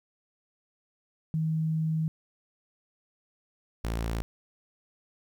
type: tone pair in turn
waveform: sine / sawtooth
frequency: 158.8 / 56.45 Hz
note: D#3 / A1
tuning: +36 / +45 cents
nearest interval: octave + tritone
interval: 1791 cents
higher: first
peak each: -25 dBFS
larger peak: neither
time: 1.34-2.08 / 3.84-4.22 s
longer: first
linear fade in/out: 0 ms
effects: 11-bit